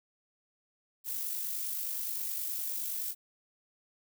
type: noise with amplitude modulation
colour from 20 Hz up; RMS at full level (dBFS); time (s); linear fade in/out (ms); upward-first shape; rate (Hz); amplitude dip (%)
violet; -34; 1.04-3.15; 50; sine; 49.6; 35
effects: none